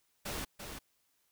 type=noise with echo; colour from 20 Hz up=pink; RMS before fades=-39 dBFS; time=0.25-0.45 s; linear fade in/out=10 ms; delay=340 ms; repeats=1; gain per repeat=-6 dB; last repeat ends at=0.79 s; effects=white hiss -75 dBFS RMS until 1.31 s